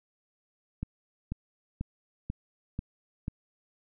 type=click train; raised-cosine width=5 ms; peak=-20 dBFS; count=6; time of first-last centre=0.83-3.281 s; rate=2.04 Hz; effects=none